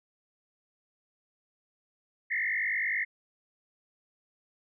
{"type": "tone with frequency modulation", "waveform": "sine", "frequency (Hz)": 1974, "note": "B6", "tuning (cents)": -1, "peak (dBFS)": -27, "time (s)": [2.3, 3.05], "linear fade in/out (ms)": 20, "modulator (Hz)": 49.9, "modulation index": 3.7, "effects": []}